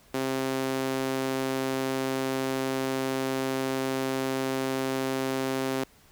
sawtooth tone with high-pass filter, 132.7 Hz, C3, 25 cents sharp, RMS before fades -29 dBFS, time 0.14-5.84 s, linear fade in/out 5 ms, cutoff 310 Hz, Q 1.5, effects pink hiss -58 dBFS RMS until 6.11 s

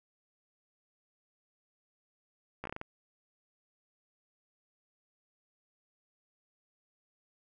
slowing click train, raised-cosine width 0.5 ms, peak -24 dBFS, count 7, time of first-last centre 2.64-2.814 s, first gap 14 ms, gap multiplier 1.29, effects none

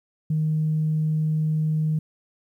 sine tone, 155.56 Hz, D#3, in tune, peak -19 dBFS, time 0.3-1.99 s, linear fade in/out 5 ms, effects tanh soft clip ceiling -15 dBFS + 10-bit

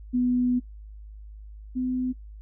sine tone pair in turn, 247.7 / 253.9 Hz, B3 / B3, +5 / +48 cents, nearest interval unison, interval 43 cents, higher second, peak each -20 / -24 dBFS, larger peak first, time 0.13-0.6 / 1.75-2.13 s, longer first, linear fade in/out 20 ms, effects noise-tail reverb RT60 0.1 s tail -17 dB re dry + added 52 Hz sine -40 dBFS peak until 2.41 s

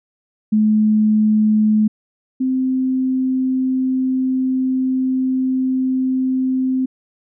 sine tone pair in turn, 214.5 / 259.6 Hz, A3 / C4, -44 / -13 cents, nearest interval minor third, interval 331 cents, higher second, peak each -11 / -15 dBFS, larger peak first, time 0.52-1.88 / 2.4-6.86 s, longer second, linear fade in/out 10 ms, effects none

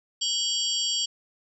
sine tone cluster, 2961 / 3237 / 4621 / 5630 / 7420 Hz, F#7 / G#7 / D8 / F8 / A#8, +1 / -45 / -29 / +13 / -9 cents, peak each -34 / -28 / -29 / -33 / -32 dBFS, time 0.21-1.06 s, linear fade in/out 10 ms, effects none

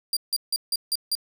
sawtooth tone bursts, 4763 Hz, D8, 24 cents sharp, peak -19 dBFS, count 6, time 0.13-1.152 s, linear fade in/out 2 ms, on 37 ms, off 160 ms, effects none

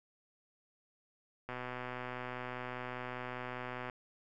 click train, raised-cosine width 0.5 ms, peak -26 dBFS, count 302, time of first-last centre 1.49-3.898 s, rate 125 Hz, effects none

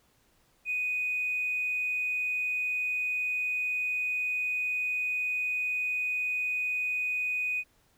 triangle tone with tanh clipping, 2489 Hz, D#7, in tune, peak -27 dBFS, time 0.65-7.64 s, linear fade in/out 50 ms, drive 1 dB, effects pink hiss -67 dBFS RMS until 7.97 s

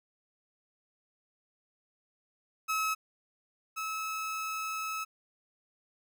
30% pulse tone pair in turn, 1289 / 1295.9 Hz, E6 / E6, -39 / -30 cents, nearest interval unison, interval 9 cents, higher second, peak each -26 / -31 dBFS, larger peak first, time 2.68-2.95 / 3.76-5.05 s, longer second, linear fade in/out 20 ms, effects none

